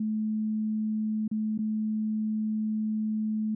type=tone with dropouts; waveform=sine; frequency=216.1 Hz; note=A3; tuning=31 cents flat; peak=-26 dBFS; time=0-3.55 s; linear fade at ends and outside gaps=5 ms; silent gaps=1.279-1.313 / 1.578-1.588 s; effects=none